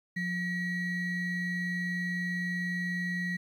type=ring-modulated tone; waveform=triangle; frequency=1046.5 Hz; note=C6; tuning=in tune; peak=-25 dBFS; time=0.16-3.37 s; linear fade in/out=10 ms; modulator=868 Hz; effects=11-bit